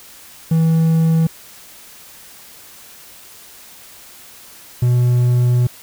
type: tone pair in turn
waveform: triangle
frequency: 162.4 / 122.86 Hz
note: E3 / B2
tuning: -26 / -9 cents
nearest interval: perfect fourth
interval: 483 cents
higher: first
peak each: -9 dBFS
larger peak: neither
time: 0.51-1.27 / 4.82-5.67 s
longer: second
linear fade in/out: 5 ms
effects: white hiss -41 dBFS RMS until 5.82 s